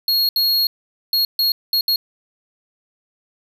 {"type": "tone bursts at uneven times", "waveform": "square", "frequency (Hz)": 4300, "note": "C8", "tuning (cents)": 47, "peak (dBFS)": -15, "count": 6, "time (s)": [[0.08, 0.29], [0.36, 0.67], [1.13, 1.25], [1.39, 1.52], [1.73, 1.81], [1.88, 1.96]], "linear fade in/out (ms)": 2, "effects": []}